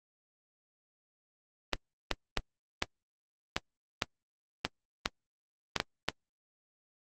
clicks, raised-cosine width 0.2 ms, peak -9 dBFS, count 11, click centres 1.733 / 2.113 / 2.373 / 2.824 / 3.565 / 4.022 / 4.65 / 5.059 / 5.763 / 5.801 / 6.086 s, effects Opus 24 kbps

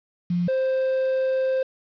sine / triangle tone pair in turn, 175.6 / 524.4 Hz, F3 / C5, +10 / +4 cents, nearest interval octave + perfect fifth, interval 1894 cents, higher second, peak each -20 / -18 dBFS, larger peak second, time 0.3-0.48 / 0.48-1.63 s, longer second, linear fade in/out 5 ms, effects resampled to 11025 Hz + 8-bit

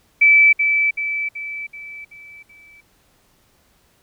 sine tone with echo, 2313 Hz, D7, 27 cents flat, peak -8 dBFS, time 0.21-0.53 s, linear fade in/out 10 ms, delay 380 ms, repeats 6, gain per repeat -6 dB, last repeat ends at 2.81 s, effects pink hiss -59 dBFS RMS until 4.02 s

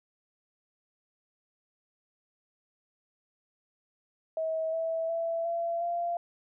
sine tone with pitch steps, 642 / 653.6 / 665.4 / 677.4 / 689.7 Hz, E5 / E5 / E5 / E5 / F5, -46 / -15 / +16 / +47 / -22 cents, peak -28 dBFS, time 4.37-6.17 s, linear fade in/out 2 ms, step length 360 ms, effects none

